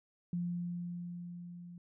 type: tone with level ramp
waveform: sine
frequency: 174.61 Hz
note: F3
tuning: in tune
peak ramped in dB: -32 to -47 dBFS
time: 0.33-1.78 s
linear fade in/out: 2 ms
effects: none